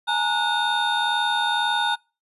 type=tone cluster; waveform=triangle; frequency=839 / 921 / 1461 / 3658 Hz; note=G#5 / A#5 / F#6 / A#7; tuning=+17 / -21 / -22 / -33 cents; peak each=-24 dBFS; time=0.07-1.96 s; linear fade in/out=20 ms; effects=noise-tail reverb RT60 0.3 s tail -25 dB re dry + resampled to 32000 Hz